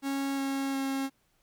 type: tone with pitch steps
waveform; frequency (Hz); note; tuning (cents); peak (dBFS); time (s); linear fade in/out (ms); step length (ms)
45% pulse; 274.9 / 272.7 / 270.5; C#4 / C#4 / C#4; -14 / -28 / -42; -29; 0.02-1.1; 50; 360
effects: pink hiss -71 dBFS RMS until 1.42 s